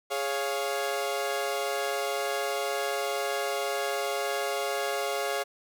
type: chord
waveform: sawtooth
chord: Db major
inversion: second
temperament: equal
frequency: 415.3 / 554.4 / 698.5 Hz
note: Ab4 / Db5 / F5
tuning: 0 / 0 / 0 cents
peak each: -29 / -28 / -29 dBFS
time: 0.1-5.44 s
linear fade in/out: 20 ms
effects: none